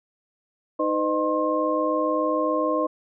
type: tone cluster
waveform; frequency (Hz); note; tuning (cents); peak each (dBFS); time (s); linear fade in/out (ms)
sine; 310.5 / 506 / 613 / 1065; D#4 / B4 / D#5 / C6; -3 / +42 / -26 / +30; -26; 0.79-2.87; 10
effects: none